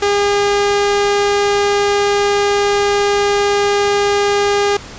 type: tone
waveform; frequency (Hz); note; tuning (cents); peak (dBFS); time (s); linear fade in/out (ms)
sawtooth; 406; G#4; -39; -8; 0.02-4.77; 5
effects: pink hiss -33 dBFS RMS until 4.98 s + resampled to 16000 Hz